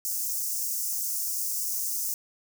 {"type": "high-pass noise", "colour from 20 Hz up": "white", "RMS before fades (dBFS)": -30, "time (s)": [0.05, 2.14], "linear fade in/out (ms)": 0, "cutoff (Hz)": 5400, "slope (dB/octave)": 48, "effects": []}